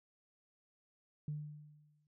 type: tone with exponential decay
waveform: sine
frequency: 149.6 Hz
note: D3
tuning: 32 cents sharp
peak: -35 dBFS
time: 1.28-2.07 s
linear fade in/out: 2 ms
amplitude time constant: 170 ms
effects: tanh soft clip ceiling -31 dBFS